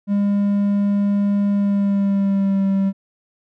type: tone with pitch glide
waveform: triangle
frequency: 202.1 to 194.77 Hz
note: G#3 to G3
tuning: -47 to -11 cents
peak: -13 dBFS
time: 0.07-2.93 s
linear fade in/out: 50 ms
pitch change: -64 cents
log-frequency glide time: 1.51-2.65 s
effects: none